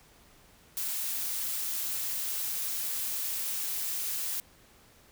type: noise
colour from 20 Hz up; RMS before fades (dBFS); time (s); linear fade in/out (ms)
blue; -33; 0.77-4.4; 0
effects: pink hiss -59 dBFS RMS until 5.11 s